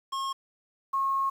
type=tone pair in turn; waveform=square / sine; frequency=1081 / 1085.8 Hz; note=C#6 / C#6; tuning=-44 / -36 cents; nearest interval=unison; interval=8 cents; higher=second; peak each=-30 / -24 dBFS; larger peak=second; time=0.12-0.33 / 0.93-1.3 s; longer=second; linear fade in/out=10 ms; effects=low-pass 8000 Hz 12 dB/octave + 9-bit